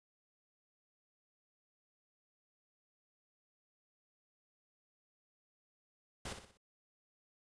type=noise with echo; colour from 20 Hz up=pink; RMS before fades=-43 dBFS; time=6.25-6.33 s; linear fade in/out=5 ms; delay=61 ms; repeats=4; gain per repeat=-7 dB; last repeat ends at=6.574 s; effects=resampled to 22050 Hz